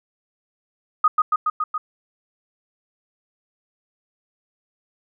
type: tone with echo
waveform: sine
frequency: 1244.5 Hz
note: D#6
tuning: in tune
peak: -11 dBFS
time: 1.04-1.08 s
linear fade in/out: 5 ms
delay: 140 ms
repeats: 5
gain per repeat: -2 dB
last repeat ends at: 1.78 s
effects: none